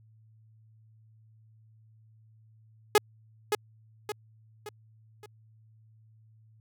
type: tone with echo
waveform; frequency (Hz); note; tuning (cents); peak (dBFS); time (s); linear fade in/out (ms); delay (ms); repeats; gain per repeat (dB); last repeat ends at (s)
sawtooth; 419.9; G#4; +19; -13; 2.95-2.98; 2; 570; 4; -7; 5.26
effects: added 110 Hz sine -56 dBFS peak until 6.6 s